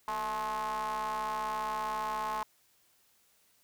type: ring-modulated tone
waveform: square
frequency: 103.83 Hz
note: G#2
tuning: in tune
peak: -30 dBFS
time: 0.08-2.43 s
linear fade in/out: 0 ms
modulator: 967 Hz
effects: white hiss -68 dBFS RMS until 3.63 s